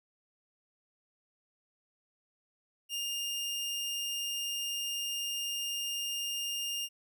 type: tone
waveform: sawtooth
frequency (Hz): 2816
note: F7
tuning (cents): +14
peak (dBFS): -30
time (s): 2.89-6.89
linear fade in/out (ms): 50
effects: none